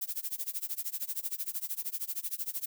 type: noise with tremolo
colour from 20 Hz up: violet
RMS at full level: -33 dBFS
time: 0.01-2.66 s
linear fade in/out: 10 ms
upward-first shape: sine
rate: 13 Hz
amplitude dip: 95%
effects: none